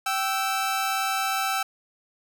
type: tone pair together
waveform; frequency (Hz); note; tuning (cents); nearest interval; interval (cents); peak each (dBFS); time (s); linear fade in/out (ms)
sawtooth; 775.7 / 1318.5; G5 / E6; -18 / 0; major sixth; 918; -23; 0.06-1.63; 5
effects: none